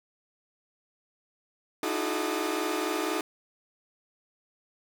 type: tone cluster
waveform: sawtooth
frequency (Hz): 304 / 328 / 367.7 / 429.8 / 608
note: D#4 / E4 / F#4 / A4 / D#5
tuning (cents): -40 / -9 / -11 / -41 / -40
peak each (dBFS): -30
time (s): 1.83-3.21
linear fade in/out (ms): 2
effects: none